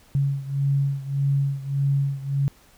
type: beating tone pair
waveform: sine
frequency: 138.6 / 140.3 Hz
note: C#3 / C#3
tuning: 0 / +21 cents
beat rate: 1.7 Hz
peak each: -22 / -25 dBFS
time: 0.15-2.48 s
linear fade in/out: 0 ms
effects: pink hiss -55 dBFS RMS until 2.77 s